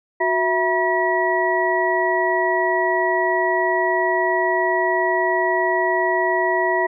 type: tone cluster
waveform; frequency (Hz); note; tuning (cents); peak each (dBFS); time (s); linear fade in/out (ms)
sine; 367.6 / 660 / 963 / 1930; F#4 / E5 / B5 / B6; -11 / +2 / -44 / -40; -22; 0.2-6.87; 10
effects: none